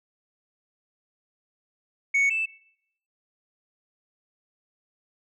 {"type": "tone pair in turn", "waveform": "sine", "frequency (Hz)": [2222, 2642], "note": ["C#7", "E7"], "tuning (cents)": [4, 3], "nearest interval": "minor third", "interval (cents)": 299, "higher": "second", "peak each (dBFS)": [-16, -23], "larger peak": "first", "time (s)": [[2.14, 2.3], [2.3, 2.46]], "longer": "neither", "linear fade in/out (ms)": 10, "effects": ["noise-tail reverb RT60 0.7 s tail -21 dB re dry", "tanh soft clip ceiling -18 dBFS"]}